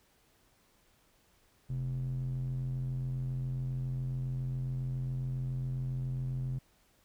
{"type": "tone with band-pass filter", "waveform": "square", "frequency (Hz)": 43.65, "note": "F1", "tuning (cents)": 0, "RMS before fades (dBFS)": -35, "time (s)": [1.69, 6.59], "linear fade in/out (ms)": 10, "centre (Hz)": 130, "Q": 3.8, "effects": ["pink hiss -68 dBFS RMS until 7.04 s"]}